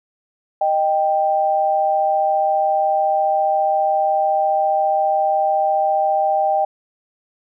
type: tone pair together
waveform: sine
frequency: 620 / 785.6 Hz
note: D#5 / G5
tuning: -6 / +4 cents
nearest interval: major third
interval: 410 cents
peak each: -19 / -16 dBFS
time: 0.61-6.65 s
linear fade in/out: 5 ms
effects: none